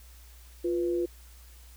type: tone pair together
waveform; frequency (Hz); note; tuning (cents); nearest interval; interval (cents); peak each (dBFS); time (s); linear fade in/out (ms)
sine; 349.2 / 493.1; F4 / B4; 0 / -3; tritone; 597; -26 / -34; 0.64-1.06; 10
effects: added 60 Hz sine -49 dBFS peak until 1.76 s + white hiss -57 dBFS RMS until 1.76 s